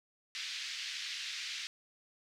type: band-pass noise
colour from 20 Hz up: white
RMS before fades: -41 dBFS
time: 0.35-1.67 s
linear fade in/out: 0 ms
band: 1900 to 5000 Hz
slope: 24 dB/octave
effects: none